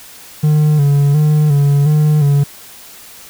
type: tone with vibrato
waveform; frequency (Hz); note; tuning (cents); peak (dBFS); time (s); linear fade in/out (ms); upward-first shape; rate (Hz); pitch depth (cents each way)
triangle; 146.83; D3; 0; -6; 0.43-2.44; 10; square; 1.4; 54
effects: white hiss -37 dBFS RMS until 3.29 s